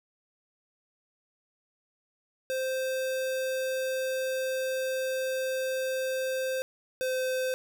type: tone pair in turn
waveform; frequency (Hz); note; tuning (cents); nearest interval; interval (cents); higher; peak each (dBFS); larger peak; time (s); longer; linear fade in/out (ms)
square; 522 / 515.7; C5 / C5; -4 / -25; unison; 21; first; -29 / -28; second; 2.5-6.62 / 7.01-7.54; first; 0
effects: none